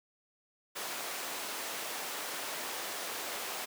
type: high-pass noise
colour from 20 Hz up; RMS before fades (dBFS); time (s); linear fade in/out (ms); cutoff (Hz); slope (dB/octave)
pink; -39; 0.75-3.66; 20; 510; 12
effects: none